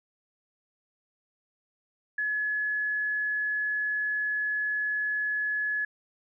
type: tone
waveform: sine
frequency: 1701 Hz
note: G#6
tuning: 41 cents sharp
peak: -26 dBFS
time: 2.18-5.85 s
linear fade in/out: 5 ms
effects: none